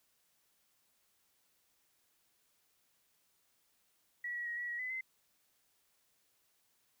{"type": "tone with pitch steps", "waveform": "sine", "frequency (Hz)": [1933, 1922, 1892, 1934, 1909, 2011, 2059], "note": ["B6", "B6", "A#6", "B6", "A#6", "B6", "C7"], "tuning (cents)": [-38, -48, 25, -37, 41, 31, -28], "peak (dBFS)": -37, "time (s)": [4.24, 5.01], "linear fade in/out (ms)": 5, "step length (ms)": 110, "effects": ["white hiss -75 dBFS RMS until 7 s"]}